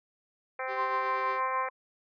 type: harmonic tone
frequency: 260 Hz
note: C4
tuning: 11 cents flat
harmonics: 2 / 3 / 4 / 5 / 6 / 7 / 8 / 9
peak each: -37 / -39 / -40 / -41 / -42 / -42 / -43 / -44 dBFS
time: 0.59-1.69 s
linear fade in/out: 5 ms
type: tone with tremolo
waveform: sawtooth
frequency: 390.2 Hz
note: G4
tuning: 8 cents flat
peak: -33 dBFS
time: 0.67-1.41 s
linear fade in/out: 50 ms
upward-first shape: triangle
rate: 8.2 Hz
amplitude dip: 45%
type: tone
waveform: sine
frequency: 1046.5 Hz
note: C6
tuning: in tune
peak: -29 dBFS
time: 0.75-1.7 s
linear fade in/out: 50 ms
effects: resampled to 11025 Hz